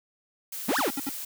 blue noise, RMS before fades -36 dBFS, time 0.52-1.25 s, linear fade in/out 5 ms
45% pulse exponential two-way sweep, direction up then down, 172.5 to 1864.7 to 233.4 Hz, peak -24 dBFS, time 0.68-0.9 s, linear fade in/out 10 ms, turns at 0.78 s
square tone bursts, 275.7 Hz, C#4, 9 cents flat, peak -29 dBFS, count 5, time 0.69-1.092 s, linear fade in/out 2 ms, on 26 ms, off 68 ms
effects none

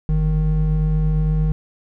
triangle tone pair together, 48.97 / 155.6 Hz, G1 / D#3, -1 / 0 cents, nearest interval octave + minor sixth, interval 2001 cents, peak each -16 dBFS, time 0.09-1.52 s, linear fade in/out 0 ms, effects none

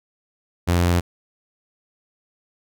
sawtooth tone, 87.31 Hz, F2, in tune, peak -12 dBFS, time 0.67-1.01 s, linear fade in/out 20 ms, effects none

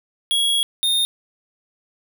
square tone pair in turn, 3322 / 3662 Hz, G#7 / A#7, 0 / -32 cents, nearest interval major second, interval 168 cents, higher second, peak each -17 dBFS, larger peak neither, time 0.31-0.63 / 0.83-1.05 s, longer first, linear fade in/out 0 ms, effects 8-bit

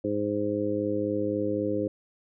harmonic tone, 103.83 Hz, G#2, in tune, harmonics 1 / 2 / 3 / 4 / 5, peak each -37 / -35 / -29 / -32 / -30 dBFS, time 0.04-1.88 s, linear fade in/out 5 ms, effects none

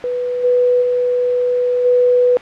sine tone with level steps, 493.9 Hz, B4, in tune, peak -17 / -10 / -13 / -9 dBFS, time 0.04-2.37 s, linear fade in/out 0 ms, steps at 0.43 / 0.81 / 1.84 s, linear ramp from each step 20 ms, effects white hiss -34 dBFS RMS until 2.41 s + low-pass 2000 Hz 12 dB/octave

